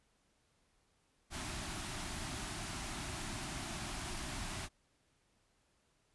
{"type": "band-stop noise", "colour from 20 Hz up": "pink", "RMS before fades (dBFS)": -42, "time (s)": [1.3, 4.69], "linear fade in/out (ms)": 50, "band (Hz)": [390, 600], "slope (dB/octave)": 96, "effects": ["pink hiss -75 dBFS RMS until 6.14 s", "resampled to 24000 Hz"]}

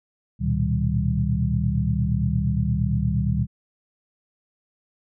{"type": "tone cluster", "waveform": "sine", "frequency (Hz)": [72.1, 115.3, 123.9, 156.9, 194.4], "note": ["D2", "A#2", "B2", "D#3", "G3"], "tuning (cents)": [-31, -19, 6, 15, -14], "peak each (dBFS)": -26, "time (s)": [0.39, 3.47], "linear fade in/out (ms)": 50, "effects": []}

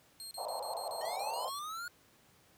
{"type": "tone bursts", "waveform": "25% pulse", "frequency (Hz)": 4221, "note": "C8", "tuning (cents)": 14, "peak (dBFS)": -39, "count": 10, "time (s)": [0.2, 1.588], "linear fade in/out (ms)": 0, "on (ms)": 110, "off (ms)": 32}
{"type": "band-pass noise", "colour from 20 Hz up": "white", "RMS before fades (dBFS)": -40, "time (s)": [0.37, 1.5], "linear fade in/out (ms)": 20, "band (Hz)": [520, 940], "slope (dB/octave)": 48}
{"type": "linear sweep", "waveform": "square", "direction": "up", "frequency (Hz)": [602, 1453], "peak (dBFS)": -40, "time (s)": [1.01, 1.88], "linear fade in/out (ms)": 2}
{"effects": ["pink hiss -65 dBFS RMS until 2.57 s", "high-pass 80 Hz 12 dB/octave"]}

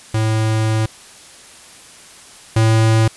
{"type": "tone pair in turn", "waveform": "square", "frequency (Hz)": [110, 111.47], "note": ["A2", "A2"], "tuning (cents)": [0, 23], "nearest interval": "unison", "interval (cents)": 23, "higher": "second", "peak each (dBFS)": [-15, -11], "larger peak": "second", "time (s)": [[0.14, 0.86], [2.56, 3.08]], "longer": "first", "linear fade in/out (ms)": 5, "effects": ["white hiss -41 dBFS RMS until 3.16 s", "resampled to 24000 Hz"]}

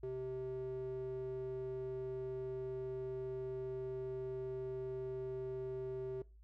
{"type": "tone with band-pass filter", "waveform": "square", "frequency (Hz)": 129.1, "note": "C3", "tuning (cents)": -23, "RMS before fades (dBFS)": -42, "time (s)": [0.03, 6.22], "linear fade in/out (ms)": 2, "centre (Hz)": 370, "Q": 3.5, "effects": ["noise-tail reverb RT60 0.3 s tail -21 dB re dry", "added 54 Hz sine -57 dBFS peak until 6.43 s"]}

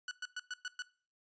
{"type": "tone bursts", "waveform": "sawtooth", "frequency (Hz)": 1480, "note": "F#6", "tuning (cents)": 0, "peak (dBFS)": -34, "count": 6, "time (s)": [0.08, 0.822], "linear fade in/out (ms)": 2, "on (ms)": 32, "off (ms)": 110, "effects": ["noise-tail reverb RT60 0.4 s tail -20 dB re dry", "resampled to 16000 Hz"]}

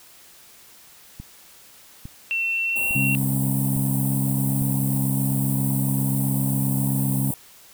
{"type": "click train", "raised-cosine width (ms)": 5, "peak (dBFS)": -23, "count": 5, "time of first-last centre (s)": [1.2, 4.619], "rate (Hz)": 1.17}
{"type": "tone with pitch glide", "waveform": "sine", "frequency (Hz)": [2702, 2732], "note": ["E7", "F7"], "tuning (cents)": [42, -39], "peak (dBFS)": -21, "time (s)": [2.31, 3.15], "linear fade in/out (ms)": 0, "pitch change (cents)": 19, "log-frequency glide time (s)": [2.64, 2.87]}
{"type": "band-stop noise", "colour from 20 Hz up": "white", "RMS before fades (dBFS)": -30, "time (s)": [2.76, 7.34], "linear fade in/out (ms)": 0, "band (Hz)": [1000, 8000], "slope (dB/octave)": 96}
{"type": "harmonic tone", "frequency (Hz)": 67.5, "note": "C#2", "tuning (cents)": -45, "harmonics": [2, 3, 4], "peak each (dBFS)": [-22, -26, -28], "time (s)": [2.95, 7.31], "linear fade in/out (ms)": 5}
{"effects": ["white hiss -49 dBFS RMS until 7.73 s"]}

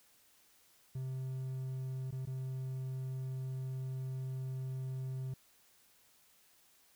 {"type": "tone with dropouts", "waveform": "triangle", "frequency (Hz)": 130.81, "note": "C3", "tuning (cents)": 0, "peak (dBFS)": -35, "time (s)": [0.95, 5.34], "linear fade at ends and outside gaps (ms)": 5, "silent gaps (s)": [[2.109, 2.124], [2.255, 2.271]], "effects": ["white hiss -67 dBFS RMS until 6.95 s"]}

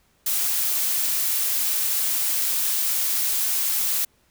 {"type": "noise", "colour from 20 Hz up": "blue", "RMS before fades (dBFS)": -23, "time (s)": [0.26, 4.05], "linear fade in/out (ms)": 5, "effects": ["pink hiss -63 dBFS RMS until 4.3 s"]}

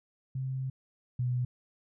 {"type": "tone pair in turn", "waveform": "sine", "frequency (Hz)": [131.7, 124.28], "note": ["C3", "B2"], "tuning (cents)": [12, 11], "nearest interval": "minor second", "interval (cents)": 101, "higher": "first", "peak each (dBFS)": [-31, -27], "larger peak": "second", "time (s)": [[0.35, 0.7], [1.19, 1.45]], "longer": "first", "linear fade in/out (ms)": 5, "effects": []}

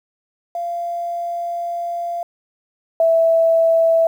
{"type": "tone pair in turn", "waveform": "sine", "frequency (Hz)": [690, 658.1], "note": ["F5", "E5"], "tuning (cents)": [-21, -3], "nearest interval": "minor second", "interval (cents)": 82, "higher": "first", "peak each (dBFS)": [-21, -11], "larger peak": "second", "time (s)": [[0.55, 2.23], [3, 4.07]], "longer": "first", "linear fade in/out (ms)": 2, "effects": ["8-bit"]}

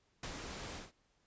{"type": "noise with ADSR envelope", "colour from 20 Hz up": "pink", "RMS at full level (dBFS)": -42, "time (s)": [0.23, 0.92], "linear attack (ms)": 3, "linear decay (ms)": 72, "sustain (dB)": -3, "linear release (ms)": 170, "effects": ["pink hiss -75 dBFS RMS until 1.26 s", "resampled to 16000 Hz"]}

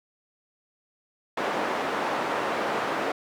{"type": "band-pass noise", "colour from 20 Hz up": "white", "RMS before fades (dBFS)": -28, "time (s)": [1.37, 3.12], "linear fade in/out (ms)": 5, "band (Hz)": [290, 1100], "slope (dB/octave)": 12, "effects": []}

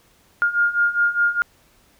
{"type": "beating tone pair", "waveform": "sine", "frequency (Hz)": [1412, 1416.9], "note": ["F6", "F6"], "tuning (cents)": [19, 25], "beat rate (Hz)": 4.9, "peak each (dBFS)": [-21, -18], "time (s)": [0.42, 1.42], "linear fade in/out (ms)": 0, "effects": ["pink hiss -57 dBFS RMS until 1.99 s"]}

